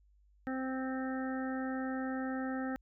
harmonic tone, 261.6 Hz, C4, in tune, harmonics 1 / 2 / 3 / 5 / 6 / 7, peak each -35 / -43 / -44 / -47 / -48 / -47 dBFS, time 0.47-2.76 s, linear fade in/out 0 ms, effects added 50 Hz sine -63 dBFS peak until 2.81 s

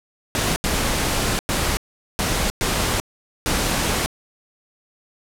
pink noise bursts at uneven times, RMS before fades -21 dBFS, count 6, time 0.35-0.56 / 0.64-1.39 / 1.49-1.77 / 2.19-2.5 / 2.61-3 / 3.46-4.06 s, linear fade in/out 0 ms, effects low-pass 12000 Hz 12 dB/octave

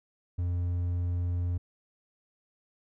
triangle tone, 88 Hz, F2, 14 cents sharp, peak -25 dBFS, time 0.38-1.58 s, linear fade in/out 10 ms, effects none

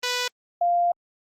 5% pulse / sine tone pair in turn, 493.9 / 697.2 Hz, B4 / F5, 0 / -3 cents, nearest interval tritone, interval 597 cents, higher second, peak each -12 / -18 dBFS, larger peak first, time 0.03-0.28 / 0.61-0.92 s, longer second, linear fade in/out 5 ms, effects low-pass 10000 Hz 12 dB/octave + Opus 32 kbps

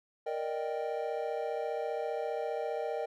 triangle chord, Eb major seventh, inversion second, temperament equal, 466.2 / 587.3 / 622.3 / 784 Hz, Bb4 / D5 / Eb5 / G5, 0 / 0 / 0 / 0 cents, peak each -34 / -38 / -36 / -37 dBFS, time 0.26-3.06 s, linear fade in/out 10 ms, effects none

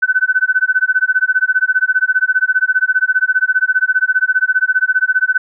sine tone with tremolo, 1512 Hz, F#6, 37 cents sharp, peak -7 dBFS, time 0.02-5.38 s, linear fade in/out 10 ms, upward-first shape sine, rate 15 Hz, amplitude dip 100%, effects none

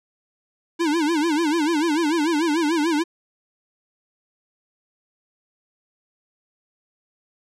square tone with vibrato, 316.3 Hz, D#4, 29 cents sharp, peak -19 dBFS, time 0.79-3.04 s, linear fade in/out 20 ms, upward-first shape sine, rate 6.8 Hz, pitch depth 150 cents each way, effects low-pass 8000 Hz 12 dB/octave

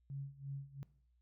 sine tone with tremolo, 138.59 Hz, C#3, in tune, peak -39 dBFS, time 0.1-0.83 s, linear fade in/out 0 ms, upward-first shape sine, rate 2.9 Hz, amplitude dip 90%, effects noise-tail reverb RT60 0.6 s tail -19 dB re dry + added 60 Hz sine -70 dBFS peak until 1.21 s

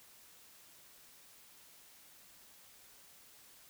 silence, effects white hiss -60 dBFS RMS until 3.69 s

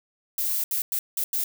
violet noise bursts at uneven times, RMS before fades -26 dBFS, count 5, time 0.38-0.64 / 0.71-0.82 / 0.92-0.99 / 1.17-1.24 / 1.33-1.44 s, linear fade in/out 2 ms, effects none

